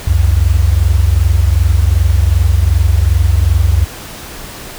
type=tone pair together; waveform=sine; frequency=66.18 / 88.8 Hz; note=C2 / F2; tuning=+20 / +29 cents; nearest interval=perfect fourth; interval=509 cents; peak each=-10 dBFS; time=0.07-3.85 s; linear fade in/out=5 ms; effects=pink hiss -29 dBFS RMS until 4.78 s

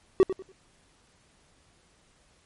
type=tone with echo; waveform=triangle; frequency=380.2 Hz; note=F#4; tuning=47 cents sharp; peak=-12 dBFS; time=0.2-0.23 s; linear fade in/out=0 ms; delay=96 ms; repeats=3; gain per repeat=-12 dB; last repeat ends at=0.518 s; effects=pink hiss -63 dBFS RMS until 2.45 s + MP3 48 kbps

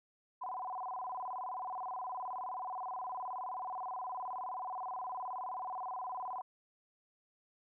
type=tone with vibrato; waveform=sine; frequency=865 Hz; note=A5; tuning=30 cents flat; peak=-38 dBFS; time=0.41-6.42 s; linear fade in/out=10 ms; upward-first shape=square; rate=19 Hz; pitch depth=260 cents each way; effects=none

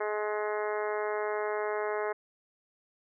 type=harmonic tone; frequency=211 Hz; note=G#3; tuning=28 cents sharp; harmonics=2 / 3 / 4 / 5 / 6 / 7 / 8 / 9 / 10; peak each=-32 / -36 / -38 / -40 / -42 / -43 / -44 / -45 / -46 dBFS; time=0-2.13 s; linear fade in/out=10 ms; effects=none

